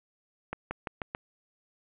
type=accelerating click train; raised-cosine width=0.5 ms; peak=-18 dBFS; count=5; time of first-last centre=0.53-1.149 s; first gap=180 ms; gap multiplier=0.9; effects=resampled to 8000 Hz + 8-bit